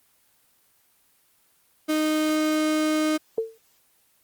35% pulse tone, 309.2 Hz, D#4, 11 cents flat, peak -19 dBFS, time 1.88-3.18 s, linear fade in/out 20 ms
sine tone with exponential decay, 448.8 Hz, A4, 34 cents sharp, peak -18 dBFS, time 3.38-3.58 s, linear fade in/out 1 ms, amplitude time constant 42 ms
effects white hiss -63 dBFS RMS until 4.23 s + Opus 24 kbps

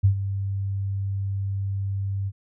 sine tone with ADSR envelope, 98.2 Hz, G2, 4 cents sharp, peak -12 dBFS, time 0.03-2.32 s, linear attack 19 ms, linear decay 94 ms, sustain -12 dB, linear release 45 ms, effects none

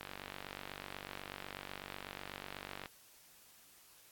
click train, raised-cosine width 0.3 ms, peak -27 dBFS, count 138, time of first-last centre 0.01-2.858 s, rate 48.1 Hz, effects white hiss -62 dBFS RMS until 4.11 s + AAC 64 kbps

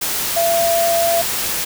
sine tone in noise, 676 Hz, E5, 43 cents sharp, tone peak -14 dBFS, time 0.36-1.22 s, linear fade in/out 10 ms, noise white, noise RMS -21 dBFS, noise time 0.01-1.65 s, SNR +4 dB, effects none

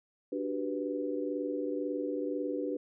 sine chord, G major seventh, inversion second, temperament equal, 293.7 / 370 / 392 / 493.9 Hz, D4 / F#4 / G4 / B4, 0 / 0 / 0 / 0 cents, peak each -35 / -39 / -39 / -36 dBFS, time 0.32-2.77 s, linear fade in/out 5 ms, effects none

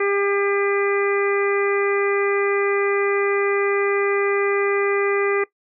harmonic tone, 400.7 Hz, G4, 38 cents sharp, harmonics 1 / 2 / 3 / 4 / 5 / 6, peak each -19 / -33 / -27 / -32 / -26 / -31 dBFS, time 0-5.44 s, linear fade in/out 5 ms, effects noise-tail reverb RT60 0.1 s tail -19 dB re dry

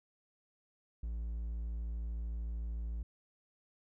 triangle tone, 56.7 Hz, A#1, 47 cents flat, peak -34 dBFS, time 1.03-3.03 s, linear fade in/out 5 ms, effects none

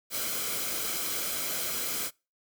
white noise with comb filter, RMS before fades -32 dBFS, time 0.1-2.11 s, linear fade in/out 50 ms, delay 1.1 ms, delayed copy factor -0.55, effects noise-tail reverb RT60 0.3 s tail -26 dB re dry

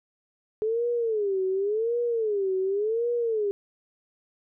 sine tone with vibrato, 424.6 Hz, G#4, 38 cents sharp, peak -23 dBFS, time 0.62-3.51 s, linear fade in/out 0 ms, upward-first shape sine, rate 0.9 Hz, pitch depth 210 cents each way, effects none

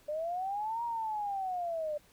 sine linear two-way sweep, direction up then down, 587.3 to 950 to 587.3 Hz, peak -32 dBFS, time 0.08-1.98 s, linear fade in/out 10 ms, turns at 0.84 s, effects pink hiss -63 dBFS RMS until 2.12 s

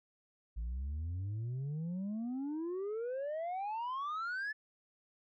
sine exponential sweep, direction up, 53.4 to 1760 Hz, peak -33 dBFS, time 0.56-4.53 s, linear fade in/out 20 ms, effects tanh soft clip ceiling -35 dBFS

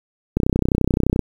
click train, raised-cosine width 3 ms, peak -4 dBFS, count 27, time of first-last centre 0.37-1.193 s, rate 31.6 Hz, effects 7-bit

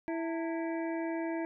harmonic tone with a mistuned harmonic, 329.6 Hz, E4, in tune, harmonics 1 / 2 / 3 / 5 / 6 / 7, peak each -33 / -39 / -43 / -47 / -49 / -50 dBFS, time 0.08-1.45 s, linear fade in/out 0 ms, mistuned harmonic 3, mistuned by -150 cents, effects none

